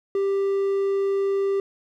triangle tone, 393.8 Hz, G4, 8 cents sharp, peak -18 dBFS, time 0.15-1.6 s, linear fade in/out 2 ms, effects none

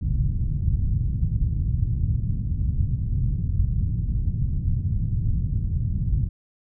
white low-pass noise, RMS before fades -23 dBFS, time 0.01-6.29 s, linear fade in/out 10 ms, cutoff 130 Hz, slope 24 dB/octave, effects none

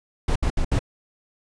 brown noise bursts, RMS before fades -20 dBFS, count 4, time 0.28-0.792 s, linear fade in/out 5 ms, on 77 ms, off 68 ms, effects resampled to 22050 Hz

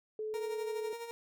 sine tone, 431.7 Hz, A4, 33 cents flat, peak -35 dBFS, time 0.19-0.93 s, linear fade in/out 2 ms
30% pulse tone with tremolo, 466.2 Hz, A#4, in tune, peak -36 dBFS, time 0.34-1.11 s, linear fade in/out 0 ms, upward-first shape sine, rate 12 Hz, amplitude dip 55%
effects none

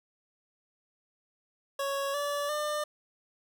25% pulse tone with pitch steps, 554.4 / 576.6 / 599.7 Hz, C#5 / D5 / D5, 0 / -32 / +36 cents, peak -26 dBFS, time 1.79-2.84 s, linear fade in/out 5 ms, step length 350 ms, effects none

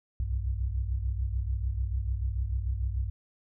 sine tone cluster, 61.4 / 68.2 / 97.4 Hz, B1 / C#2 / G2, -9 / -28 / -11 cents, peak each -29 / -35 / -34 dBFS, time 0.2-3.1 s, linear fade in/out 0 ms, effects none

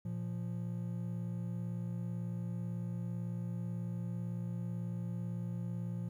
triangle tone pair together, 116.54 / 174.61 Hz, A#2 / F3, 0 / 0 cents, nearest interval perfect fifth, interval 700 cents, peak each -37 / -37 dBFS, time 0.05-6.09 s, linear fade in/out 5 ms, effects 12-bit

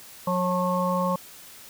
harmonic tone with a mistuned harmonic, 181.4 Hz, F#3, 34 cents flat, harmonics 1 / 3 / 5 / 6, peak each -26 / -27 / -31 / -27 dBFS, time 0.27-1.16 s, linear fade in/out 5 ms, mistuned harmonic 5, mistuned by -39 cents, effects white hiss -46 dBFS RMS until 1.69 s

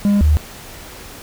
triangle / sine tone pair in turn, 203.1 / 75.99 Hz, G#3 / D#2, -38 / -40 cents, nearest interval octave + perfect fourth, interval 1702 cents, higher first, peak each -9 dBFS, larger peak neither, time 0.05-0.21 / 0.21-0.37 s, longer neither, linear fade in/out 0 ms, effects pink hiss -36 dBFS RMS until 1.22 s

